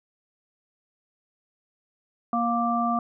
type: harmonic tone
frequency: 235 Hz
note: A#3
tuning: 14 cents sharp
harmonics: 1 / 3 / 5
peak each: -26 / -26 / -26 dBFS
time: 2.33-2.99 s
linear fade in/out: 2 ms
effects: none